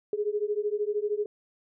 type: beating tone pair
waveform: sine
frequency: 410.7 / 423.7 Hz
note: G#4 / G#4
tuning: -19 / +35 cents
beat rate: 13 Hz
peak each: -29 dBFS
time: 0.13-1.26 s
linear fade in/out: 2 ms
effects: none